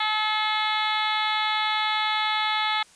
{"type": "harmonic tone", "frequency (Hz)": 430, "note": "A4", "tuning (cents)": -40, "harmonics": [2, 3, 4, 5, 6, 7, 8, 9, 10], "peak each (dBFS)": [-27, -29, -33, -29, -38, -38, -30, -33, -39], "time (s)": [0, 2.83], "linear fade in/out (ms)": 5, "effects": ["white hiss -54 dBFS RMS until 2.95 s", "resampled to 22050 Hz"]}